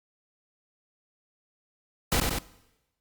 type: noise with echo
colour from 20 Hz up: pink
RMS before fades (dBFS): -24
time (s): 2.12-2.2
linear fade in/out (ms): 0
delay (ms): 93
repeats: 2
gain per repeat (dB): -3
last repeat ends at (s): 2.386
effects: noise-tail reverb RT60 1.0 s tail -20 dB re dry + Opus 48 kbps